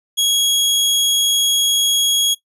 sawtooth tone, 3317 Hz, G#7, 3 cents flat, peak -10 dBFS, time 0.17-2.35 s, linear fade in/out 20 ms, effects noise-tail reverb RT60 0.1 s tail -18 dB re dry + resampled to 32000 Hz

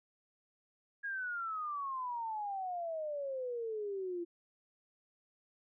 sine exponential sweep, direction down, 1655 to 338.8 Hz, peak -36 dBFS, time 1.03-4.25 s, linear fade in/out 20 ms, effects none

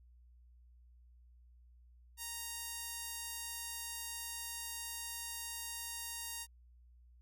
sawtooth tone with band-pass filter, 932.3 Hz, A#5, in tune, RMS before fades -44 dBFS, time 2.17-6.47 s, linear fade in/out 50 ms, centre 11000 Hz, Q 0.89, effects added 60 Hz sine -59 dBFS peak until 7.21 s

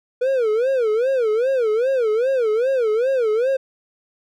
triangle tone with vibrato, 480 Hz, B4, 49 cents flat, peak -14 dBFS, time 0.21-3.57 s, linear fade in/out 10 ms, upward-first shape sine, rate 2.5 Hz, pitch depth 210 cents each way, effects none

